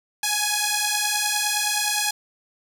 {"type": "beating tone pair", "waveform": "5% pulse", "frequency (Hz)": [830.6, 840.3], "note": ["G#5", "G#5"], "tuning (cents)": [0, 20], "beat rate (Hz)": 9.7, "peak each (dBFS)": -12, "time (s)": [0.23, 2.11], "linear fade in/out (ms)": 5, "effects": []}